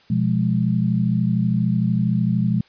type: chord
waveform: sine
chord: F diminished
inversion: second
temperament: equal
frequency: 123.47 / 174.61 / 207.7 Hz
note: Cb3 / F3 / Ab3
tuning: 0 / 0 / 0 cents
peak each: -21 dBFS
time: 0.1-2.61 s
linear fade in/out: 5 ms
effects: white hiss -54 dBFS RMS until 2.68 s + resampled to 11025 Hz